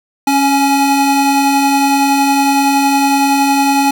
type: tone pair together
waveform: square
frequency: 276.4 / 840 Hz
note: C#4 / G#5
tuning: -5 / +19 cents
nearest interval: octave + perfect fifth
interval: 1924 cents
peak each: -13 dBFS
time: 0.27-3.91 s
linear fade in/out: 5 ms
effects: none